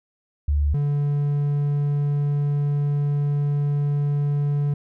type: tone pair in turn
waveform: sine / triangle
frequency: 72.9 / 144.54 Hz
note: D2 / D3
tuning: -12 / -27 cents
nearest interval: octave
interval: 1185 cents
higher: second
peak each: -17 dBFS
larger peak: neither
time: 0.48-0.74 / 0.74-4.74 s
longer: second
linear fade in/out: 5 ms
effects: none